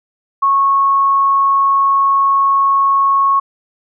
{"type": "tone", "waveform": "sine", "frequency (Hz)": 1100, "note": "C#6", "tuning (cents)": -14, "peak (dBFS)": -9, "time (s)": [0.42, 3.4], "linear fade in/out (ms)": 10, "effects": []}